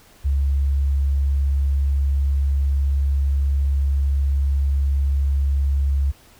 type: tone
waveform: sine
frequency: 69.3 Hz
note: C#2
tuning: in tune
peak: -16 dBFS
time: 0.24-6.12 s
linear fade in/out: 20 ms
effects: pink hiss -51 dBFS RMS until 6.39 s